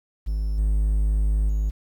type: tone with level steps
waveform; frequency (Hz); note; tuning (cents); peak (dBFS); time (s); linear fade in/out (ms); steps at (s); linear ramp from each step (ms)
triangle; 52; G#1; +3; -20 / -16 / -18; 0.26-1.71; 20; 0.58 / 1.49; 5
effects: 9-bit